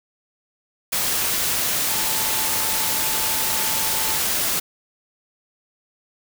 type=tone in noise; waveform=sine; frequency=880 Hz; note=A5; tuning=in tune; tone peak=-33 dBFS; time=1.9-4.19 s; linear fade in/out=10 ms; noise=white; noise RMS=-22 dBFS; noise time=0.92-4.6 s; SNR=-14 dB; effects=none